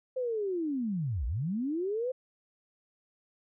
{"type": "linear two-way sweep", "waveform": "sine", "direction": "down then up", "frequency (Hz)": [524, 52.2, 524], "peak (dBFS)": -29, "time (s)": [0.16, 2.12], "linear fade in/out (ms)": 10, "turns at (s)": 1.26, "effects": []}